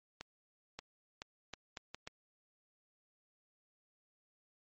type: accelerating click train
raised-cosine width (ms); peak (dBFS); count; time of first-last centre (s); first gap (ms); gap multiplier
0.2; -26; 7; 0.21-2.074; 580; 0.74
effects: MP3 32 kbps